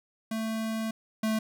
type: tone pair in turn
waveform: square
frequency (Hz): 222 / 219.1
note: A3 / A3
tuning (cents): +16 / -7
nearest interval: unison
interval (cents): 23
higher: first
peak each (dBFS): -30 / -26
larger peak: second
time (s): 0.31-0.91 / 1.23-1.39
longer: first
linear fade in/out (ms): 5
effects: none